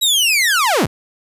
sawtooth linear sweep, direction down, 3907 to 45.72 Hz, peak -9 dBFS, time 0.01-0.87 s, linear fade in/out 20 ms, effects resampled to 32000 Hz + 8-bit

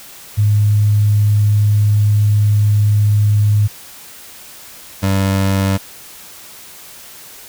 sine / 25% pulse tone pair in turn, 104.4 / 96.98 Hz, G#2 / G2, +10 / -18 cents, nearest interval minor second, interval 128 cents, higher first, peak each -9 dBFS, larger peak neither, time 0.37-3.68 / 5.02-5.78 s, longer first, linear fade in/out 20 ms, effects white hiss -37 dBFS RMS until 7.48 s

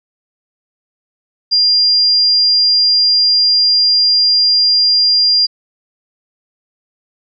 sine tone, 4800 Hz, D8, 37 cents sharp, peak -8 dBFS, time 1.51-5.47 s, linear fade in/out 20 ms, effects none

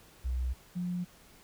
sine tone pair in turn, 62.9 / 177.91 Hz, B1 / F3, +32 / +32 cents, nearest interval octave + tritone, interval 1800 cents, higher second, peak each -29 / -31 dBFS, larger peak first, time 0.24-0.54 / 0.75-1.05 s, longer neither, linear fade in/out 20 ms, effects pink hiss -58 dBFS RMS until 1.43 s

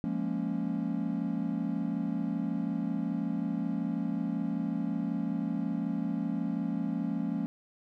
triangle chord, Bb minor seventh, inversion second, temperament equal, 174.61 / 207.7 / 233.1 / 277.2 Hz, F3 / Ab3 / Bb3 / Db4, 0 / 0 / 0 / 0 cents, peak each -33 dBFS, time 0.04-7.46 s, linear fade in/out 0 ms, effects none

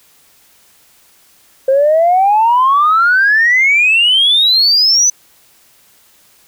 sine exponential sweep, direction up, 523.3 to 6110 Hz, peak -6 dBFS, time 1.68-5.1 s, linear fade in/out 5 ms, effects tanh soft clip ceiling -3 dBFS + white hiss -49 dBFS RMS until 6.47 s

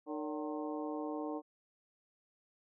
harmonic tone with a mistuned harmonic, 152.4 Hz, D#3, 36 cents flat, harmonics 2 / 3 / 4 / 5 / 6 / 7, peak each -39 / -43 / -45 / -47 / -49 / -50 dBFS, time 0.06-1.42 s, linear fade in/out 50 ms, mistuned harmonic 4, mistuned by -100 cents, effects none

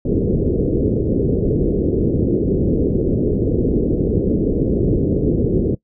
white low-pass noise, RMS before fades -17 dBFS, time 0.05-5.75 s, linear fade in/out 5 ms, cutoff 460 Hz, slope 48 dB/octave, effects noise-tail reverb RT60 0.1 s tail -21 dB re dry

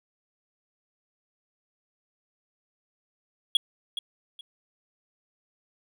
triangle tone with echo, 3322 Hz, G#7, in tune, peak -15 dBFS, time 3.55-3.57 s, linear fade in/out 2 ms, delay 420 ms, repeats 2, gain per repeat -12 dB, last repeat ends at 4.41 s, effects none

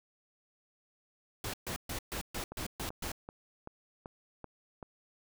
pink noise bursts, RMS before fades -38 dBFS, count 8, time 1.44-3.118 s, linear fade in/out 2 ms, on 96 ms, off 130 ms
click train, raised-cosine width 1 ms, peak -29 dBFS, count 7, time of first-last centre 2.52-4.828 s, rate 2.6 Hz
effects none

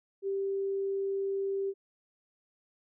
sine tone, 392 Hz, G4, in tune, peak -29 dBFS, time 0.22-1.74 s, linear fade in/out 50 ms, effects none

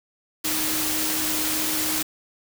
sine tone in noise, 311.1 Hz, D#4, in tune, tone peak -31 dBFS, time 0.44-2.03 s, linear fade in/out 10 ms, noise white, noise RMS -25 dBFS, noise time 0.44-2.03 s, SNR -9 dB, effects none

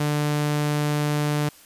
sawtooth tone, 148.3 Hz, D3, 17 cents sharp, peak -17 dBFS, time 0-1.49 s, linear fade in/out 5 ms, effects white hiss -50 dBFS RMS until 1.65 s + resampled to 32000 Hz

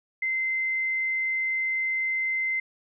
sine tone, 2072 Hz, C7, 17 cents flat, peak -24 dBFS, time 0.22-2.6 s, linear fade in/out 5 ms, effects none

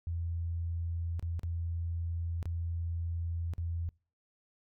sine tone with dropouts, 84.3 Hz, E2, 39 cents sharp, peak -32 dBFS, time 0.07-3.89 s, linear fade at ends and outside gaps 0 ms, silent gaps 1.195-1.226 / 1.394-1.433 / 2.428-2.456 / 3.536-3.581 s, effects noise-tail reverb RT60 0.4 s tail -26 dB re dry

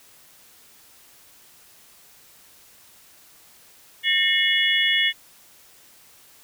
sine tone cluster, 1820 / 2165 / 2913 / 3404 Hz, A#6 / C#7 / F#7 / G#7, -42 / -41 / -28 / +42 cents, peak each -23 dBFS, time 4.03-5.13 s, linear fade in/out 50 ms, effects white hiss -52 dBFS RMS until 6.43 s

